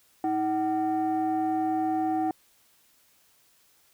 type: tone pair together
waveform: sine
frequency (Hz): 317.9 / 753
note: D#4 / F#5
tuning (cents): +37 / +30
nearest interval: octave + minor third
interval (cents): 1493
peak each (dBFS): -25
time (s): 0.24-2.31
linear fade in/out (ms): 2
effects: tanh soft clip ceiling -20 dBFS + white hiss -63 dBFS RMS until 3.93 s